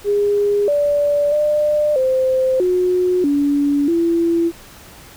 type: tone with pitch steps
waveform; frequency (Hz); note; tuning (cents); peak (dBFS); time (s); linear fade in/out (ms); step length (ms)
sine; 409 / 581 / 598 / 520 / 363.1 / 286 / 336.6; G#4 / D5 / D5 / C5 / F#4 / D4 / E4; -26 / -19 / +31 / -11 / -33 / -46 / +36; -13; 0.04-4.52; 50; 640
effects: pink hiss -41 dBFS RMS until 5.16 s